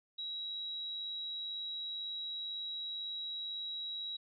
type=tone; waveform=sine; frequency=3866 Hz; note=B7; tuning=38 cents flat; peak=-38 dBFS; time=0.18-4.17 s; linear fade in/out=10 ms; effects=none